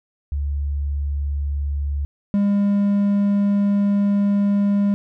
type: tone pair in turn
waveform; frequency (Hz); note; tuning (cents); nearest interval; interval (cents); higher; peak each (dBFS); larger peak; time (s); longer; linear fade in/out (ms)
sine / triangle; 71.4 / 201.9; D2 / G#3; -48 / -49; octave + tritone; 1799; second; -20 / -13; second; 0.32-2.05 / 2.34-4.94; second; 0
effects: none